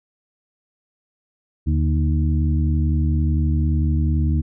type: harmonic tone with a mistuned harmonic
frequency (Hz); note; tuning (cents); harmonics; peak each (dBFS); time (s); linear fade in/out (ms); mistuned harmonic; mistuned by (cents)
77.78; D#2; 0; 1 / 2 / 3 / 4; -17 / -23 / -27 / -29; 1.66-4.42; 20; 2; -73
effects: none